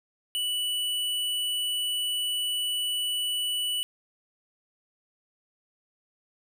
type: tone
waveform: square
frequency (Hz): 2960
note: F#7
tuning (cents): 0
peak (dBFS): -27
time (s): 0.35-3.83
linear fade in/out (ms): 0
effects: none